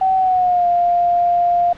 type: tone with pitch glide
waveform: sine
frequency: 759 to 700 Hz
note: F#5 to F5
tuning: +44 to +4 cents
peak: -12 dBFS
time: 0.01-1.73 s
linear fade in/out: 5 ms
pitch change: -140 cents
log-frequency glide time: 0.16-0.67 s
effects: pink hiss -41 dBFS RMS until 1.77 s + low-pass 3000 Hz 12 dB/octave